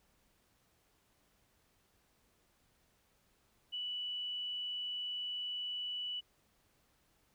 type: tone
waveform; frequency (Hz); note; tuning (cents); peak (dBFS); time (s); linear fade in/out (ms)
sine; 2960; F#7; 0; -37; 3.72-6.21; 20
effects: pink hiss -73 dBFS RMS until 7.34 s